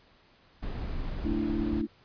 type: noise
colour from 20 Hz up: brown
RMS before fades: -34 dBFS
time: 0.62-1.82 s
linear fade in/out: 10 ms
type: chord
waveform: sine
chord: A suspended fourth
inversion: none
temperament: just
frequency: 220 / 293.3 / 330 Hz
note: A3 / D4 / E4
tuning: 0 / -2 / +2 cents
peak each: -32 dBFS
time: 1.24-1.87 s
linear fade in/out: 20 ms
effects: pink hiss -61 dBFS RMS until 2.04 s + resampled to 11025 Hz